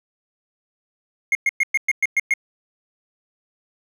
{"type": "tone bursts", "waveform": "triangle", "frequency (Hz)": 2145, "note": "C7", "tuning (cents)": 42, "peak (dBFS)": -13, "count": 8, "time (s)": [1.32, 2.338], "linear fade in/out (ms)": 2, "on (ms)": 31, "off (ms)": 110, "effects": []}